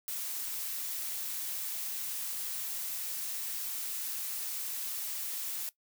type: noise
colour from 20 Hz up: blue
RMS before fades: -37 dBFS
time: 0.08-5.69 s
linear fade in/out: 0 ms
effects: noise-tail reverb RT60 0.1 s tail -18 dB re dry